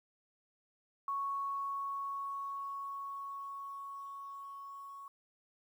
sine tone with level ramp, 1108.7 Hz, C#6, in tune, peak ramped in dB -33 to -46 dBFS, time 1.08-5.08 s, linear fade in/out 2 ms, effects 11-bit

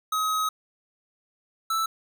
square tone pair in turn, 1269 / 1318.6 Hz, D#6 / E6, +34 / 0 cents, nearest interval minor second, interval 66 cents, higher second, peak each -24 dBFS, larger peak neither, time 0.12-0.49 / 1.7-1.86 s, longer first, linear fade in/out 5 ms, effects none

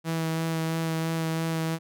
sawtooth tone with vibrato, 162.5 Hz, E3, 24 cents flat, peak -22 dBFS, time 0.04-1.79 s, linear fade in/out 50 ms, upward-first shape sine, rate 3 Hz, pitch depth 13 cents each way, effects none

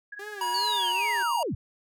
sine tone with tremolo, 1664 Hz, G#6, 3 cents sharp, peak -35 dBFS, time 0.12-0.92 s, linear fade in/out 5 ms, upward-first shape sine, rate 20 Hz, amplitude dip 80%
sawtooth tone with vibrato, 390.2 Hz, G4, 8 cents flat, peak -35 dBFS, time 0.19-1.23 s, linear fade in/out 5 ms, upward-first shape sine, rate 2.5 Hz, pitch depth 150 cents each way
square tone with pitch glide, 962 to 944.4 Hz, B5 to A#5, -46 to +22 cents, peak -27 dBFS, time 0.41-1.43 s, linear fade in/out 2 ms, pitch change -32 cents, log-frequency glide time 0.71-0.86 s
sine linear sweep, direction down, 4617 to 61.74 Hz, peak -27 dBFS, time 0.54-1.55 s, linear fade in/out 5 ms
effects none

